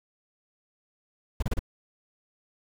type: noise bursts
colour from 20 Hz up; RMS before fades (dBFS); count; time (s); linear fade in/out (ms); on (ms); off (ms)
brown; -25; 4; 1.4-1.593; 5; 25; 31
effects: none